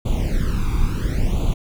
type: noise with flanger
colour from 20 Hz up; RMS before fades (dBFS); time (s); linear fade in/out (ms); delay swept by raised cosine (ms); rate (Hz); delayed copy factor
brown; -19; 0.05-1.54; 10; 0.28 to 0.85; 0.72; +0.95
effects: none